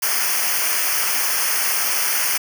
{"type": "noise with comb filter", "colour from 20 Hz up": "white", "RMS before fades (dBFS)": -20, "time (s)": [0.02, 2.38], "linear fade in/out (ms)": 10, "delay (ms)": 0.26, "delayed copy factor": -0.95, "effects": []}